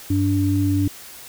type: tone pair together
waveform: sine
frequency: 97.8 / 290.1 Hz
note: G2 / D4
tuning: -4 / -21 cents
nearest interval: octave + perfect fifth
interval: 1883 cents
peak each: -19 dBFS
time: 0.1-0.88 s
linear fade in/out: 5 ms
effects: white hiss -40 dBFS RMS until 1.28 s